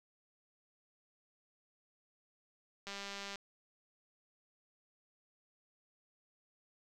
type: click train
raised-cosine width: 0.2 ms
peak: -27 dBFS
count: 98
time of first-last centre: 2.87-3.357 s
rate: 199 Hz
effects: none